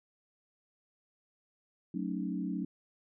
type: chord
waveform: sine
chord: D# half-diminished seventh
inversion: first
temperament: equal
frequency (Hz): 185 / 220 / 277.2 / 311.1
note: F#3 / A3 / C#4 / D#4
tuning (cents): 0 / 0 / 0 / 0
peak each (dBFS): -36 / -39 / -38 / -40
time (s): 1.94-2.65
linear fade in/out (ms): 5
effects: none